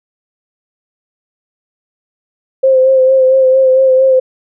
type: tone with vibrato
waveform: sine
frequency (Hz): 524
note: C5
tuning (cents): +2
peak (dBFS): -5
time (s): 2.63-4.2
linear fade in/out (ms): 10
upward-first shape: sine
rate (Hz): 4.4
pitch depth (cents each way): 27
effects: none